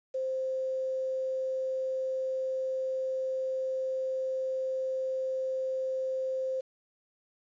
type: tone with quantisation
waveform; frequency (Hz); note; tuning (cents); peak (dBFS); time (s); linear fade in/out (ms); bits
sine; 523.3; C5; 0; -29; 0.14-6.61; 10; 9
effects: resampled to 16000 Hz